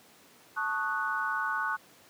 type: chord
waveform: sine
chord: D# half-diminished seventh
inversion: second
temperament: equal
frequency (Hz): 880 / 1108.7 / 1244.5 / 1480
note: A5 / C#6 / D#6 / F#6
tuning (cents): 0 / 0 / 0 / 0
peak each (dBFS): -36 / -34 / -37 / -31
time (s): 0.56-1.77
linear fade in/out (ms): 20
effects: pink hiss -57 dBFS RMS until 2.09 s + high-pass 200 Hz 12 dB/octave